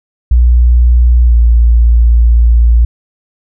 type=tone with pitch glide; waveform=sine; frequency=60.2 to 57.98 Hz; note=B1 to A#1; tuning=-44 to -9 cents; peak=-3 dBFS; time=0.31-2.85 s; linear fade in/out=5 ms; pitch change=-65 cents; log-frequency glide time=1.26-1.34 s; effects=none